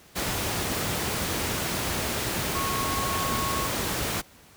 sine tone in noise, 1097 Hz, C#6, 18 cents flat, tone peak -29 dBFS, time 2.54-3.68 s, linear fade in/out 20 ms, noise pink, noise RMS -28 dBFS, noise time 0.15-4.22 s, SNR -4 dB, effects pink hiss -53 dBFS RMS until 4.56 s + high-pass 60 Hz 12 dB/octave

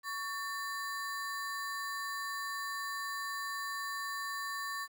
square ring-modulated tone, 1454 Hz, F#6, 31 cents flat, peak -34 dBFS, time 0.03-4.88 s, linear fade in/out 50 ms, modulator 334 Hz, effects 11-bit

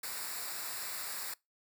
white noise with comb filter, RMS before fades -40 dBFS, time 0.03-1.34 s, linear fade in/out 5 ms, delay 0.32 ms, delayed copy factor -0.7, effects noise-tail reverb RT60 0.2 s tail -23 dB re dry

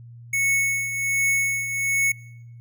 square tone with tremolo, 2207 Hz, C#7, 8 cents flat, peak -18 dBFS, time 0.33-2.12 s, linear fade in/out 5 ms, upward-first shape triangle, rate 1.3 Hz, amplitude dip 65%, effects noise-tail reverb RT60 0.8 s tail -23 dB re dry + added 118 Hz sine -40 dBFS peak until 2.6 s

